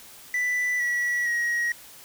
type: tone with pitch steps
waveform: triangle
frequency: 1982 / 1937.9 / 1894.7 Hz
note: B6 / B6 / A#6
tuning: +6 / -33 / +28 cents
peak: -21 dBFS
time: 0.34-1.72 s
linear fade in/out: 2 ms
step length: 460 ms
effects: white hiss -47 dBFS RMS until 2.04 s